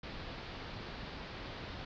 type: low-pass noise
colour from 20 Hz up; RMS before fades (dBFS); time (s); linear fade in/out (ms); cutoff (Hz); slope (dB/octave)
pink; -45; 0.03-1.85; 5; 4800; 48
effects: none